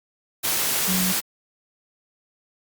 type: tone in noise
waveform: sine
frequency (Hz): 185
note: F#3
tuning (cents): 0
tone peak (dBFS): -23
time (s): 0.87-1.13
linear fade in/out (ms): 20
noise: white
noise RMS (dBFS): -23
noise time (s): 0.43-1.21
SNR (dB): -3
effects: high-pass 100 Hz 12 dB/octave + Opus 48 kbps